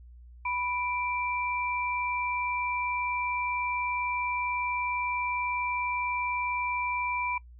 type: tone pair together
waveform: sine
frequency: 987.8 / 2349 Hz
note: B5 / D7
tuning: 0 / 0 cents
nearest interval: octave + minor third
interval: 1500 cents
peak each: -30 / -32 dBFS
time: 0.45-7.38 s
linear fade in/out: 5 ms
effects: noise-tail reverb RT60 0.1 s tail -23 dB re dry + added 60 Hz sine -47 dBFS peak until 7.59 s